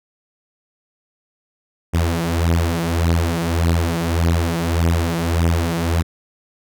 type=beating tone pair; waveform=sawtooth; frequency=83 / 84.7 Hz; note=E2 / E2; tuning=+12 / +48 cents; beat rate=1.7 Hz; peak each=-15 dBFS; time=1.93-6.03 s; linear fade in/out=20 ms; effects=none